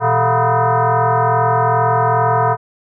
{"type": "tone with frequency modulation", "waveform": "sine", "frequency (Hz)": 119.3, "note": "A#2", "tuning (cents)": 41, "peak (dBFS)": -11, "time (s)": [0, 2.57], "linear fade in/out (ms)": 50, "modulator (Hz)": 281, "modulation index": 4.1, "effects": []}